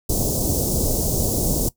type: band-stop noise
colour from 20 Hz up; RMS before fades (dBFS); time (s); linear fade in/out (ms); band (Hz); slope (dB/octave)
pink; -21; 0.09-1.69; 5; 600 to 5900; 24
effects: noise-tail reverb RT60 0.1 s tail -18 dB re dry